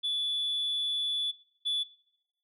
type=tone pair in turn; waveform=sine; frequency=3450 / 3450 Hz; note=A7 / A7; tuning=-35 / -35 cents; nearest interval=unison; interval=0 cents; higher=neither; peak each=-26 / -25 dBFS; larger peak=second; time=0.03-1.32 / 1.65-1.84 s; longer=first; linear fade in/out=20 ms; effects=noise-tail reverb RT60 0.8 s tail -19 dB re dry + tanh soft clip ceiling -25 dBFS